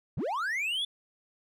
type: linear sweep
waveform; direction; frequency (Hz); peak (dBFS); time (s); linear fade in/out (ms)
triangle; up; 81 to 3520; -27; 0.17-0.85; 5
effects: none